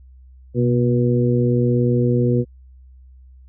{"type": "harmonic tone with a mistuned harmonic", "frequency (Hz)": 121.1, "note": "B2", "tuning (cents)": -34, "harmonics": [1, 2, 3, 4], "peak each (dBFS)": [-17, -20, -22, -23], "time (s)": [0.54, 2.45], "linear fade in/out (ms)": 50, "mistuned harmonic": 1, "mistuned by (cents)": 54, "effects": ["added 64 Hz sine -42 dBFS peak until 3.48 s"]}